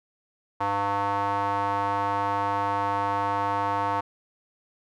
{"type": "tone with band-pass filter", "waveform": "square", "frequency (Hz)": 100.4, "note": "G2", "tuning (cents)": 42, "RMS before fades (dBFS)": -26, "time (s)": [0.6, 4.01], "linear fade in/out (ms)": 10, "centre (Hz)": 970, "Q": 3.9, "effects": []}